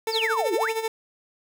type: tone with tremolo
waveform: 30% pulse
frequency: 446.4 Hz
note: A4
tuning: 25 cents sharp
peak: -20 dBFS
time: 0.07-0.88 s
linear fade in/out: 2 ms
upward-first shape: sine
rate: 13 Hz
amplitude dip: 70%
type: exponential two-way sweep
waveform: sine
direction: down then up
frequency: 5710 to 324.8 to 3239 Hz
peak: -23 dBFS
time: 0.1-0.72 s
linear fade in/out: 50 ms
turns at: 0.54 s
effects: none